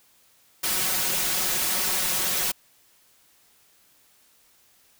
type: noise with comb filter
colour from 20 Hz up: white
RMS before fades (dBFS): -25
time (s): 0.63-2.52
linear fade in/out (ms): 10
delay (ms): 5.4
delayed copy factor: +0.85
effects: white hiss -60 dBFS RMS until 4.99 s